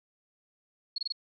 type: tone bursts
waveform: sine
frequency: 4332 Hz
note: C#8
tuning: 41 cents flat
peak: -29 dBFS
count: 4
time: 0.96-1.123 s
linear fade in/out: 5 ms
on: 22 ms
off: 25 ms
effects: none